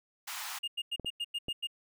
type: high-pass noise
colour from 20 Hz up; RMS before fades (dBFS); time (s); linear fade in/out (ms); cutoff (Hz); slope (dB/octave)
pink; -40; 0.27-0.59; 10; 780; 48
type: tone bursts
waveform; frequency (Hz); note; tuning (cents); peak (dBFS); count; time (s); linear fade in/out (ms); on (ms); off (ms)
triangle; 2835; F7; +25; -30; 8; 0.63-1.672; 10; 48; 94
type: clicks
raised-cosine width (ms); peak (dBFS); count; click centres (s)
2; -27; 3; 0.997 / 1.047 / 1.484
effects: none